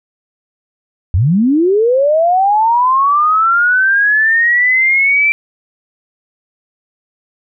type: linear sweep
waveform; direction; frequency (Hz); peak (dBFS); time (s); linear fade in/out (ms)
sine; up; 75.6 to 2349; -8; 1.14-5.32; 0
effects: none